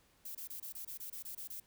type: noise bursts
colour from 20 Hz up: violet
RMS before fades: -45 dBFS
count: 11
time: 0.25-1.6 s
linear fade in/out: 5 ms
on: 100 ms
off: 25 ms
effects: pink hiss -69 dBFS RMS until 1.66 s